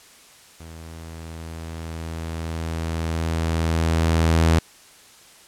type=tone with level ramp; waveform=sawtooth; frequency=81.7 Hz; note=E2; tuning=15 cents flat; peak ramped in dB=-34 to -10 dBFS; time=0.6-4.59 s; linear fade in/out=5 ms; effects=white hiss -49 dBFS RMS until 5.47 s + low-pass 10000 Hz 12 dB/octave